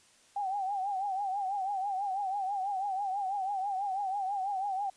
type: tone with vibrato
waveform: sine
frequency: 784 Hz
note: G5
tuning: in tune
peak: -30 dBFS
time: 0.36-4.9 s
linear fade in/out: 5 ms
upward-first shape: triangle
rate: 6.1 Hz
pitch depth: 110 cents each way
effects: white hiss -62 dBFS RMS until 4.96 s + resampled to 22050 Hz